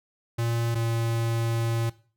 square tone pair in turn, 116.54 / 115.27 Hz, A#2 / A#2, 0 / -19 cents, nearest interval unison, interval 19 cents, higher first, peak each -25 dBFS, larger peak neither, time 0.38-0.75 / 0.75-1.9 s, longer second, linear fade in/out 10 ms, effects noise-tail reverb RT60 0.4 s tail -18 dB re dry

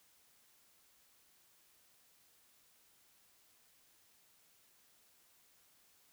silence, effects white hiss -69 dBFS RMS until 6.12 s

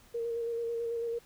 sine tone with vibrato, 465.3 Hz, A#4, 3 cents flat, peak -31 dBFS, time 0.14-1.19 s, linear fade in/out 10 ms, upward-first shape square, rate 9.1 Hz, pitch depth 17 cents each way, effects pink hiss -60 dBFS RMS until 1.25 s

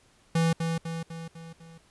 square tone with echo, 164.81 Hz, E3, in tune, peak -22 dBFS, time 0.35-0.53 s, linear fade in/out 5 ms, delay 250 ms, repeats 5, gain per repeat -5 dB, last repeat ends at 1.78 s, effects pink hiss -62 dBFS RMS until 1.9 s + resampled to 24000 Hz

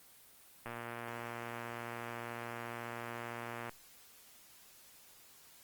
click train, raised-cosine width 0.5 ms, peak -27 dBFS, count 359, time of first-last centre 0.66-3.694 s, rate 118 Hz, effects white hiss -60 dBFS RMS until 5.63 s + Opus 24 kbps

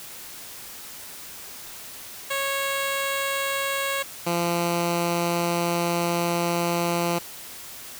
10% pulse tone pair in turn, 550 / 171.74 Hz, C#5 / F3, -14 / -29 cents, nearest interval octave + minor sixth, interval 2015 cents, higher first, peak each -16 / -14 dBFS, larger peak second, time 2.3-4.03 / 4.26-7.19 s, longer second, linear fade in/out 10 ms, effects white hiss -40 dBFS RMS until 7.99 s

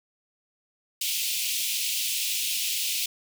pink high-pass noise, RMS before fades -28 dBFS, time 1.01-3.06 s, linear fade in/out 5 ms, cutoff 2500 Hz, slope 48 dB/octave, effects none

